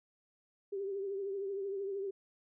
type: tone with vibrato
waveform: sine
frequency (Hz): 394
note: G4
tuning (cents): +9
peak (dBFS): -35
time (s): 0.72-2.11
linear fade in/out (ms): 10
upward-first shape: triangle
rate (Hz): 13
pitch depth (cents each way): 61
effects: none